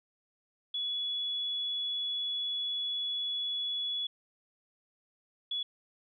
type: tone bursts at uneven times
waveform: sine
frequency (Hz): 3396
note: G#7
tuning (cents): +38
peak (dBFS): -31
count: 2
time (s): 0.74-4.07 / 5.51-5.63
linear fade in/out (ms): 5
effects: none